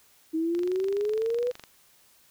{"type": "exponential sweep", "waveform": "sine", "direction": "up", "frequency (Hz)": [315.6, 500], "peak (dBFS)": -24, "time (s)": [0.33, 1.52], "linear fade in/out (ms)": 20}
{"type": "click train", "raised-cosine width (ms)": 0.2, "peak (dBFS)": -25, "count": 27, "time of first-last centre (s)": [0.55, 1.638], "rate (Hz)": 23.9}
{"effects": ["white hiss -60 dBFS RMS until 2.3 s"]}